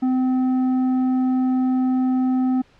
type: tone with tanh clipping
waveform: sine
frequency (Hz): 256.9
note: C4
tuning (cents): -32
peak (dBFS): -18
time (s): 0.02-2.62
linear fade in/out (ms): 10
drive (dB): 7
effects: pink hiss -55 dBFS RMS until 2.79 s + low-pass 4000 Hz 12 dB/octave